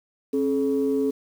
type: tone pair together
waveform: sine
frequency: 270.3 / 428.7 Hz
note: C#4 / A4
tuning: -44 / -45 cents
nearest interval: minor sixth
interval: 799 cents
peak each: -22 dBFS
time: 0.33-1.11 s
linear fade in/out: 10 ms
effects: tanh soft clip ceiling -14 dBFS + 8-bit